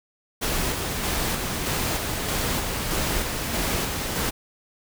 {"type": "noise with tremolo", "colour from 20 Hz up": "pink", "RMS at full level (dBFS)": -25, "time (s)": [0.41, 4.31], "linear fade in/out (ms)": 20, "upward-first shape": "square", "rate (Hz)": 1.6, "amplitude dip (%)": 30, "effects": []}